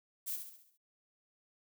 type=noise with echo; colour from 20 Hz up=violet; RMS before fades=-38 dBFS; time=0.26-0.37 s; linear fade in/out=20 ms; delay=68 ms; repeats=6; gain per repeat=-6 dB; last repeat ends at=0.778 s; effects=none